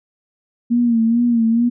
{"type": "tone with vibrato", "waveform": "sine", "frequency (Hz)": 233.1, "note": "A#3", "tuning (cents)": 0, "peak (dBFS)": -12, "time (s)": [0.7, 1.7], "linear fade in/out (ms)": 20, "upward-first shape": "sine", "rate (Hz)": 2.3, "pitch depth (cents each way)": 61, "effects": []}